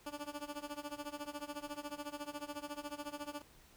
15% pulse tone with tremolo, 292.3 Hz, D4, 8 cents flat, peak -33 dBFS, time 0.06-3.42 s, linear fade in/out 5 ms, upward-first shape sine, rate 14 Hz, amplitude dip 90%, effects pink hiss -63 dBFS RMS until 3.76 s

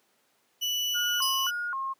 35% pulse tone, 2960 Hz, F#7, in tune, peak -25 dBFS, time 0.61-1.51 s, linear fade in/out 20 ms
sine tone with vibrato, 1241 Hz, D#6, 5 cents flat, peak -29 dBFS, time 0.94-1.94 s, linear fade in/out 20 ms, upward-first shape square, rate 1.9 Hz, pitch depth 250 cents each way
sawtooth tone with exponential decay, 5040 Hz, D#8, 21 cents sharp, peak -23 dBFS, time 1.22-1.68 s, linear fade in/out 2 ms, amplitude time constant 100 ms
effects pink hiss -68 dBFS RMS until 1.99 s + high-pass 300 Hz 12 dB/octave

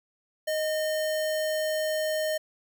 sine tone with sample-and-hold, 622.3 Hz, D#5, in tune, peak -25 dBFS, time 0.47-2.38 s, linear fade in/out 10 ms, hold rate 2450 Hz, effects none

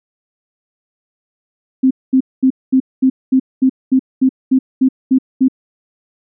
sine tone bursts, 261.6 Hz, C4, in tune, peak -7 dBFS, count 13, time 1.83-5.484 s, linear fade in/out 10 ms, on 78 ms, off 220 ms, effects none

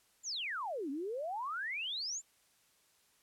sine exponential two-way sweep, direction down then up, 7459 to 263.4 to 7459 Hz, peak -36 dBFS, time 0.23-2.22 s, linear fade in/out 50 ms, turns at 0.9 s, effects white hiss -70 dBFS RMS until 3.22 s + low-pass 12000 Hz 12 dB/octave

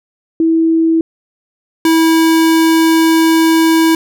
sine / square tone pair in turn, 326 / 324.9 Hz, E4 / E4, -19 / -25 cents, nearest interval unison, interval 6 cents, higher first, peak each -8 dBFS, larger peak neither, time 0.4-1.01 / 1.85-3.95 s, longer second, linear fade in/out 2 ms, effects none

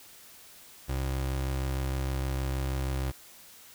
30% pulse tone, 66.4 Hz, C2, 26 cents sharp, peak -26 dBFS, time 0.88-3.12 s, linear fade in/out 20 ms, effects white hiss -52 dBFS RMS until 3.74 s

